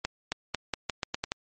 accelerating click train, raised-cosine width 0.2 ms, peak -11 dBFS, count 9, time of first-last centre 0.05-1.319 s, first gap 270 ms, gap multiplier 0.84, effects MP3 32 kbps

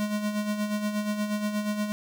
square tone with tremolo, 209.4 Hz, G#3, 15 cents sharp, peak -25 dBFS, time 0-1.92 s, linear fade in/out 0 ms, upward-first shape sine, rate 8.4 Hz, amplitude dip 55%, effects none

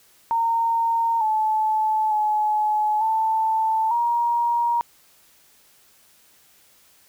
sine tone with pitch steps, 919 / 867 / 851 / 884 / 945 Hz, A#5 / A5 / G#5 / A5 / A#5, -25 / -26 / +42 / +8 / +23 cents, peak -18 dBFS, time 0.31-4.81 s, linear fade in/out 0 ms, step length 900 ms, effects white hiss -56 dBFS RMS until 7.08 s

